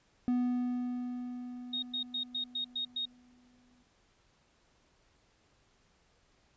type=tone with exponential decay; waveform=triangle; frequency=246.9 Hz; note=B3; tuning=in tune; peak=-24 dBFS; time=0.28-3.83 s; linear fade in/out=0 ms; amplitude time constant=770 ms
type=tone bursts; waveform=sine; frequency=3729 Hz; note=A#7; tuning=in tune; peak=-32 dBFS; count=7; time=1.73-3.055 s; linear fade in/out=5 ms; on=95 ms; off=110 ms
effects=pink hiss -69 dBFS RMS until 6.56 s + resampled to 16000 Hz